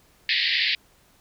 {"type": "band-pass noise", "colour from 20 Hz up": "pink", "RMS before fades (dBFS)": -23, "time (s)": [0.29, 0.75], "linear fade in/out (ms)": 2, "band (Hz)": [1800, 4800], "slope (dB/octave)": 96, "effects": ["pink hiss -59 dBFS RMS until 1.2 s"]}